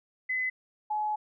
sine tone pair in turn, 2023 / 848.7 Hz, B6 / G#5, +41 / +37 cents, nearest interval octave + minor third, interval 1504 cents, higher first, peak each -27 dBFS, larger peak neither, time 0.29-0.5 / 0.9-1.16 s, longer second, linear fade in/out 10 ms, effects none

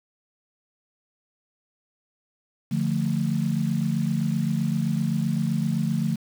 sine chord, D minor, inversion none, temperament equal with one note detuned, 146.83 / 174.61 / 222.3 Hz, D3 / F3 / A3, 0 / 0 / +18 cents, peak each -26 dBFS, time 2.71-6.16 s, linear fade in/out 10 ms, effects 7-bit

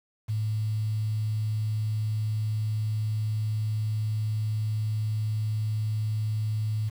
sine tone with quantisation, 108 Hz, A2, 32 cents flat, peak -25 dBFS, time 0.28-6.9 s, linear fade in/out 20 ms, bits 8, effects none

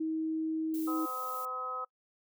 sine tone, 318.1 Hz, D#4, 38 cents sharp, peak -30 dBFS, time 0-1.06 s, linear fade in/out 10 ms
violet noise, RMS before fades -46 dBFS, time 0.74-1.45 s, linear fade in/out 0 ms
harmonic tone, 254.5 Hz, C4, 48 cents flat, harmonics 2 / 3 / 4 / 5, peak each -44 / -47 / -46 / -35 dBFS, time 0.87-1.85 s, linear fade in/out 10 ms
effects noise-tail reverb RT60 0.1 s tail -25 dB re dry

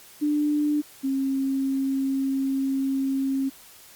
sine tone pair in turn, 296.7 / 269.7 Hz, D4 / C#4, +18 / -47 cents, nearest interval major second, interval 165 cents, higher first, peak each -20 / -22 dBFS, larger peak first, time 0.21-0.82 / 1.03-3.5 s, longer second, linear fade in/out 20 ms, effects white hiss -49 dBFS RMS until 3.95 s + Opus 48 kbps

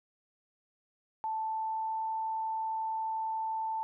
sine tone with pitch glide, 880 to 885.6 Hz, A5 to A5, 0 to +11 cents, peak -31 dBFS, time 1.24-3.83 s, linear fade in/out 0 ms, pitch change +11 cents, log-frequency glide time 1.42-2.06 s, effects none

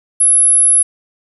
sine tone, 10950 Hz, F9, 35 cents flat, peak -6 dBFS, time 0.2-0.83 s, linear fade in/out 10 ms, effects tanh soft clip ceiling -2 dBFS + 7-bit

